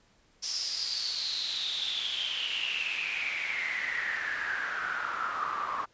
pink noise with band-pass filter sweep, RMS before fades -33 dBFS, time 0.42-5.86 s, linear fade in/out 20 ms, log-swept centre 5400 to 1100 Hz, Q 9, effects pink hiss -65 dBFS RMS until 5.93 s + resampled to 16000 Hz

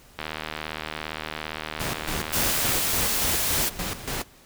click train, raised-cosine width 0.3 ms, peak -14 dBFS, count 197, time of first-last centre 0.19-2.719 s, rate 77.5 Hz
pink noise with tremolo, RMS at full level -29 dBFS, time 1.79-4.24 s, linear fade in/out 20 ms, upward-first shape square, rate 3.5 Hz, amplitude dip 70%
white noise, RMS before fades -25 dBFS, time 2.32-3.7 s, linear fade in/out 20 ms
effects pink hiss -53 dBFS RMS until 4.45 s

